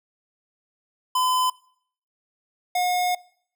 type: tone pair in turn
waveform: square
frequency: 1015 / 721.2 Hz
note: B5 / F#5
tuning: +47 / -45 cents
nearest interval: tritone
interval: 592 cents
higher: first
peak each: -20 / -21 dBFS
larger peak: first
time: 1.15-1.5 / 2.75-3.15 s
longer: second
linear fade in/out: 5 ms
effects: noise-tail reverb RT60 0.6 s tail -22 dB re dry

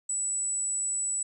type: tone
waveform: sine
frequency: 7902 Hz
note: B8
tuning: in tune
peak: -27 dBFS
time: 0.09-1.23 s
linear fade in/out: 5 ms
effects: none

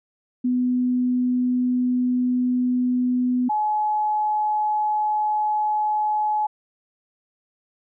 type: tone pair in turn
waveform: sine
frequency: 249.4 / 849.4 Hz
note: B3 / G#5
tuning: +17 / +39 cents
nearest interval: octave + major sixth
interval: 2122 cents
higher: second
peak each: -18 / -19 dBFS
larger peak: first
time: 0.44-3.49 / 3.49-6.47 s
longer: first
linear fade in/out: 10 ms
effects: none

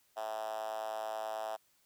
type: tone with high-pass filter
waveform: 5% pulse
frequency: 109.3 Hz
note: A2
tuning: 11 cents flat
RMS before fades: -39 dBFS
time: 0.16-1.57 s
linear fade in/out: 20 ms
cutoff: 690 Hz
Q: 7
effects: white hiss -71 dBFS RMS until 1.85 s

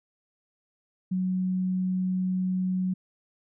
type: tone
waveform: sine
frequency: 185 Hz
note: F#3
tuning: in tune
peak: -24 dBFS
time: 1.11-2.94 s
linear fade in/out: 10 ms
effects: none

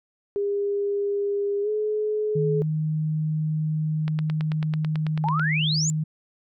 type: tone with pitch glide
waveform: sine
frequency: 404.2 to 425.5 Hz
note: G#4 to G#4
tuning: -47 to +42 cents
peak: -22 dBFS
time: 0.36-2.62 s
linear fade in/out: 0 ms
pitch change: +89 cents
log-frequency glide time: 1.62-1.69 s
type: tone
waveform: sine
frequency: 155.2 Hz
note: D#3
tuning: 4 cents flat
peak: -22 dBFS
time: 2.35-6.04 s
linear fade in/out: 10 ms
type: click train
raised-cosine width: 0.3 ms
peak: -18 dBFS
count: 13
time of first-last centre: 4.08-5.396 s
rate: 9.12 Hz
type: exponential sweep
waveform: sine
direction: up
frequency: 809 to 7360 Hz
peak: -23 dBFS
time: 5.24-5.9 s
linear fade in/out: 0 ms
effects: none

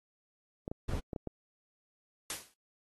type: clicks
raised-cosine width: 2 ms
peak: -24 dBFS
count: 6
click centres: 0.679 / 0.715 / 0.935 / 1.132 / 1.162 / 1.273 s
type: noise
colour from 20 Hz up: brown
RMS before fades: -34 dBFS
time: 0.88-1 s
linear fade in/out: 10 ms
type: noise with exponential decay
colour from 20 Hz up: white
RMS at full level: -33 dBFS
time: 2.3-2.54 s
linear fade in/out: 2 ms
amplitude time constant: 52 ms
effects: AAC 32 kbps

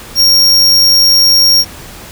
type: tone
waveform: 45% pulse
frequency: 5570 Hz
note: F8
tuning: 5 cents flat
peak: -5 dBFS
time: 0.15-1.65 s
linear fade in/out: 50 ms
effects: pink hiss -31 dBFS RMS until 2.11 s

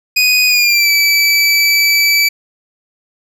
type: tone with pitch glide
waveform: 25% pulse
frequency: 2489 to 2309 Hz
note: D#7 to D7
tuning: 0 to -30 cents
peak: -5 dBFS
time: 0.16-2.29 s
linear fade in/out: 10 ms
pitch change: -130 cents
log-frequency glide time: 0.47-0.9 s
effects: none

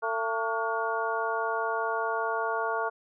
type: harmonic tone with a mistuned harmonic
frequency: 225 Hz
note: A3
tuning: 39 cents sharp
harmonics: 2 / 3 / 4 / 5 / 6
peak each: -33 / -33 / -33 / -33 / -33 dBFS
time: 0.02-2.9 s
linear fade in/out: 20 ms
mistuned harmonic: 6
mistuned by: +97 cents
effects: none

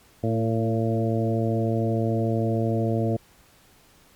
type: harmonic tone with a mistuned harmonic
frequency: 113.2 Hz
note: A2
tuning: 50 cents sharp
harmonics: 1 / 2 / 3 / 4 / 5 / 6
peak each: -24 / -27 / -29 / -30 / -31 / -32 dBFS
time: 0.23-3.17 s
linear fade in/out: 10 ms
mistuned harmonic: 3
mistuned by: -17 cents
effects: pink hiss -56 dBFS RMS until 4.15 s + MP3 96 kbps

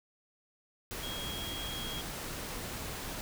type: tone in noise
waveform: sine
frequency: 3274 Hz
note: G#7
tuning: 25 cents flat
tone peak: -40 dBFS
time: 1.03-2.01 s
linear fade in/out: 0 ms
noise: pink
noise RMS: -40 dBFS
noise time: 0.91-3.21 s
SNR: -3 dB
effects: none

